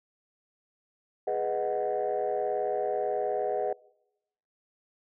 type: chord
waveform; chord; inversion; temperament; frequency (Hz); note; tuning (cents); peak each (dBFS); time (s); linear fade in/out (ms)
sine; G# minor seventh; none; equal; 415.3 / 493.9 / 622.3 / 740; G#4 / B4 / D#5 / F#5; 0 / 0 / 0 / 0; -31; 1.27-3.73; 5
effects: noise-tail reverb RT60 0.9 s tail -24 dB re dry + tanh soft clip ceiling -20 dBFS